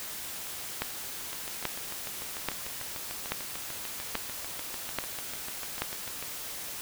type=two click trains; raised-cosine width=0.3 ms; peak=-12 / -22 dBFS; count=7 / 34; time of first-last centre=0.82-5.82 / 1.33-6.226 s; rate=1.2 / 6.74 Hz; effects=white hiss -39 dBFS RMS until 6.81 s